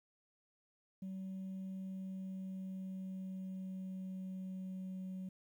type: tone with pitch glide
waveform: sine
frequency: 190 to 187.06 Hz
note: F#3 to F#3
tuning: +46 to +19 cents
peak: -39 dBFS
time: 1.02-5.29 s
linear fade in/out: 5 ms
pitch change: -27 cents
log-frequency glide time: 1.69-5.09 s
effects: tanh soft clip ceiling -40 dBFS + 12-bit